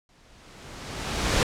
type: noise with exponential growth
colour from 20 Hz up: pink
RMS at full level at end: -20 dBFS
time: 0.09-1.43 s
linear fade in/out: 1 ms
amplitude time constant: 290 ms
effects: low-pass 7000 Hz 12 dB/octave